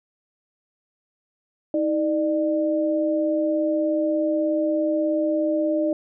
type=tone pair together; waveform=sine; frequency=317.6 / 599.1 Hz; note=D#4 / D5; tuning=+36 / +34 cents; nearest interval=major seventh; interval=1098 cents; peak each=-22 dBFS; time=1.74-5.93 s; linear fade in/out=2 ms; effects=none